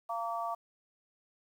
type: harmonic tone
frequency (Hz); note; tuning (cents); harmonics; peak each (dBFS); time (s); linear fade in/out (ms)
230; A#3; -23; 3 / 4 / 5; -36 / -39 / -37; 0.09-0.55; 10
effects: 10-bit